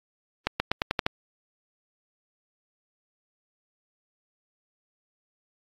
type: accelerating click train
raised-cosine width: 0.3 ms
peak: -7 dBFS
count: 7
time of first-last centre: 0.47-1.064 s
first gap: 130 ms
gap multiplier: 0.89
effects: AAC 32 kbps